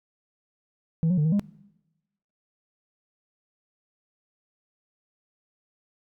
sine tone with pitch steps, 162.8 / 182.2 / 149.9 / 159.3 / 203.6 Hz, E3 / F#3 / D3 / D#3 / G#3, -21 / -26 / +36 / +41 / -34 cents, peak -17 dBFS, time 1.03-1.395 s, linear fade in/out 0 ms, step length 73 ms, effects noise-tail reverb RT60 1.0 s tail -23 dB re dry + tanh soft clip ceiling -18 dBFS

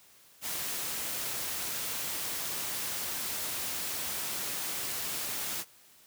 white noise, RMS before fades -35 dBFS, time 0.41-5.65 s, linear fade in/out 50 ms, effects white hiss -59 dBFS RMS until 6.06 s + high-pass 60 Hz 12 dB/octave

